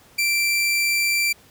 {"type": "tone", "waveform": "sawtooth", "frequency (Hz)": 2349, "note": "D7", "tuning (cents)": 0, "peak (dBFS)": -15, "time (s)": [0.18, 1.33], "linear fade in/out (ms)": 10, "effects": ["pink hiss -52 dBFS RMS until 1.5 s", "high-pass 60 Hz 12 dB/octave"]}